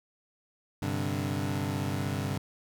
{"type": "chord", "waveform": "25% pulse", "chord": "G suspended fourth", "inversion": "none", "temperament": "equal", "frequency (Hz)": [98, 130.81, 146.83], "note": ["G2", "C3", "D3"], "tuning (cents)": [0, 0, 0], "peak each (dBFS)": [-29, -31, -31], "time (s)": [0.82, 2.38], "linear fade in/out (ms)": 5, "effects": []}